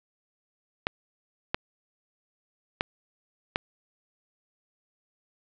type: clicks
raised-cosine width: 0.3 ms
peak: -8 dBFS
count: 4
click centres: 0.869 / 1.545 / 2.809 / 3.559 s
effects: low-pass 4000 Hz 12 dB/octave